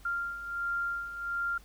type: beating tone pair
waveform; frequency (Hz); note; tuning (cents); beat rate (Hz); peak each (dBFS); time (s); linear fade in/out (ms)
sine; 1391 / 1392.4; F6 / F6; -7 / -6; 1.4; -38 / -32; 0.05-1.58; 5
effects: added 50 Hz sine -53 dBFS peak until 1.64 s + pink hiss -59 dBFS RMS until 1.64 s